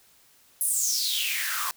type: noise with high-pass filter sweep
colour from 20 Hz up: white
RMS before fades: -27 dBFS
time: 0.61-1.71 s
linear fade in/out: 0 ms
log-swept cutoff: 11000 to 1000 Hz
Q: 6.8
effects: white hiss -59 dBFS RMS until 1.76 s